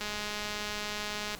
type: click train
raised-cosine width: 0.2 ms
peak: -18 dBFS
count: 281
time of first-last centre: 0.01-1.35 s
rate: 209 Hz
effects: pink hiss -47 dBFS RMS until 1.39 s + MP3 96 kbps